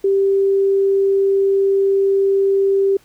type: tone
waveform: sine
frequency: 392 Hz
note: G4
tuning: in tune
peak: -12 dBFS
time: 0.04-2.97 s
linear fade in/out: 5 ms
effects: pink hiss -53 dBFS RMS until 3.04 s